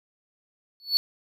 triangle tone with exponential growth, 4432 Hz, C#8, 1 cent flat, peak -13 dBFS, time 0.8-0.97 s, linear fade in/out 0 ms, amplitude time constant 35 ms, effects none

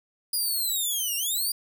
5% pulse linear two-way sweep, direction down then up, 4940 to 2733 to 4842 Hz, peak -18 dBFS, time 0.33-1.52 s, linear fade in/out 5 ms, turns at 1.16 s, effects none

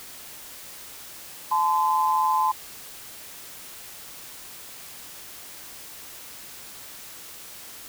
sine tone pair together, 864 / 1027.5 Hz, A5 / C6, -32 / -32 cents, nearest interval minor third, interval 300 cents, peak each -23 / -21 dBFS, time 1.51-2.52 s, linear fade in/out 10 ms, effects white hiss -42 dBFS RMS until 7.88 s

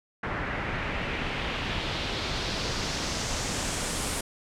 pink noise with low-pass filter sweep, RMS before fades -31 dBFS, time 0.23-4.21 s, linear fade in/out 5 ms, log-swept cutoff 1700 to 9700 Hz, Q 1.9, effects none

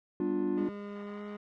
triangle chord, G dominant seventh, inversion none, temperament just, 196 / 245 / 294 / 352.8 Hz, G3 / B3 / D4 / F4, 0 / -14 / +2 / +18 cents, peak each -34 / -36 / -30 / -30 dBFS, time 0.2-0.69 s, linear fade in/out 2 ms
25% pulse tone with pitch glide, 203.9 to 206.9 Hz, G#3 to G#3, -32 to -6 cents, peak -35 dBFS, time 0.57-1.37 s, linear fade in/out 10 ms, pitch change +26 cents, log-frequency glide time 1.02-1.24 s
effects low-pass 2000 Hz 12 dB/octave + AAC 48 kbps

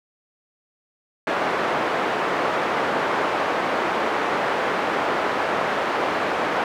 pink band-pass noise, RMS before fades -23 dBFS, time 1.27-6.64 s, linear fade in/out 2 ms, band 440 to 1600 Hz, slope 12 dB/octave, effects none

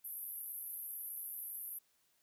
pink band-pass noise, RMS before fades -45 dBFS, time 0.04-1.79 s, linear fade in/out 10 ms, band 11000 to 13000 Hz, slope 96 dB/octave, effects white hiss -75 dBFS RMS until 2.22 s

